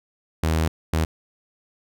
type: tone bursts at uneven times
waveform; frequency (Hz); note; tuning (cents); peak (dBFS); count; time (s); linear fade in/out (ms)
sawtooth; 80; D#2; +49; -15; 2; 0.43-0.68 / 0.93-1.05; 5
effects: none